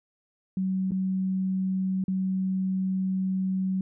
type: tone with dropouts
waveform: sine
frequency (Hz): 188.7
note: F#3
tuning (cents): +34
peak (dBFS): -24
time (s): 0.57-3.81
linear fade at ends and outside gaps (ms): 2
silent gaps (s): 0.909-0.918 / 2.04-2.081
effects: none